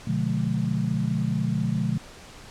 sine chord, B diminished seventh, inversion none, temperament just, 123.47 / 148.16 / 177.8 / 213.4 Hz, B2 / D3 / F3 / Ab3, 0 / +16 / +31 / +47 cents, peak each -28 dBFS, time 0.07-1.98 s, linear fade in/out 5 ms, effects pink hiss -45 dBFS RMS until 2.5 s + low-pass 8000 Hz 12 dB/octave

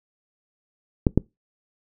clicks, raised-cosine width 3 ms, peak -3 dBFS, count 2, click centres 1.068 / 1.176 s, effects noise-tail reverb RT60 0.2 s tail -23 dB re dry

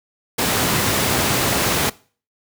pink high-pass noise, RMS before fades -19 dBFS, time 0.38-1.9 s, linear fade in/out 10 ms, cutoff 100 Hz, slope 12 dB/octave, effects noise-tail reverb RT60 0.4 s tail -21 dB re dry

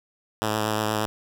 5% pulse tone with vibrato, 107.7 Hz, A2, 37 cents flat, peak -12 dBFS, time 0.42-1.06 s, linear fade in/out 0 ms, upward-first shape sine, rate 8.5 Hz, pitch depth 21 cents each way, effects none

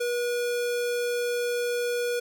square tone, 483.1 Hz, B4, 38 cents flat, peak -26 dBFS, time 0-2.2 s, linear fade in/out 10 ms, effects none

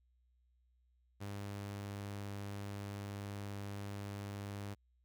sawtooth tone, 100.8 Hz, G2, 49 cents sharp, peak -38 dBFS, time 1.2-4.75 s, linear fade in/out 20 ms, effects added 61 Hz sine -70 dBFS peak until 5.04 s

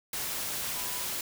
sine tone in noise, 993 Hz, B5, 9 cents sharp, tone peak -45 dBFS, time 0.76-1.05 s, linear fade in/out 2 ms, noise white, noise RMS -34 dBFS, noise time 0.13-1.21 s, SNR -14 dB, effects none

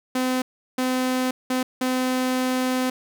sawtooth tone bursts at uneven times, 255.8 Hz, C4, 39 cents flat, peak -17 dBFS, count 4, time 0.15-0.42 / 0.78-1.31 / 1.5-1.63 / 1.81-2.9 s, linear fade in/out 5 ms, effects none

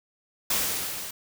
white noise with level ramp, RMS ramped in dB -24 to -37 dBFS, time 0.5-1.11 s, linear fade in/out 5 ms, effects none

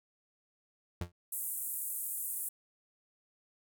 35% pulse tone with exponential decay, 87.31 Hz, F2, in tune, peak -30 dBFS, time 1.01-1.12 s, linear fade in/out 5 ms, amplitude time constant 22 ms
white band-pass noise, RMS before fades -38 dBFS, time 1.32-2.49 s, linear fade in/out 5 ms, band 8200 to 16000 Hz, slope 48 dB/octave
effects none

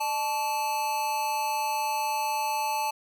square tone with amplitude modulation, 872 Hz, A5, 16 cents flat, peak -24 dBFS, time 0-2.91 s, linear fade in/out 10 ms, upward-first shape sine, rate 264 Hz, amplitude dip 60%, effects none

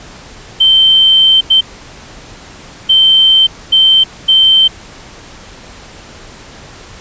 sine tone bursts at uneven times, 3109 Hz, G7, 15 cents flat, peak -4 dBFS, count 5, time 0.6-1.41 / 1.5-1.61 / 2.89-3.47 / 3.72-4.04 / 4.28-4.68 s, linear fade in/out 10 ms, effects pink hiss -34 dBFS RMS until 7 s + resampled to 16000 Hz

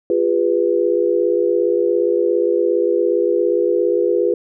sine chord, F diminished, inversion none, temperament equal with one note detuned, 349.2 / 406.5 / 493.9 Hz, F4 / Ab4 / Cb5, 0 / -37 / 0 cents, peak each -18 dBFS, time 0.1-4.34 s, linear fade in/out 2 ms, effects none

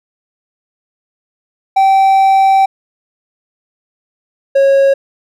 triangle tone pair in turn, 775 / 548 Hz, G5 / C#5, -20 / -20 cents, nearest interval tritone, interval 600 cents, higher first, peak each -4 dBFS, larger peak neither, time 1.76-2.66 / 4.55-4.94 s, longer first, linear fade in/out 10 ms, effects none

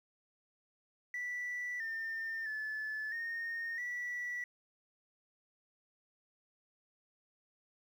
sine tone with pitch steps, 1965 / 1806 / 1733 / 1843 / 1953 Hz, B6 / A6 / A6 / A#6 / B6, -9 / +45 / -27 / -20 / -20 cents, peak -35 dBFS, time 1.14-4.44 s, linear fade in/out 2 ms, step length 660 ms, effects tanh soft clip ceiling -34 dBFS + 11-bit

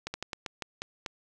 slowing click train, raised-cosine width 0.2 ms, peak -17 dBFS, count 8, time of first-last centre 0.07-1.062 s, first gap 70 ms, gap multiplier 1.23, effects none

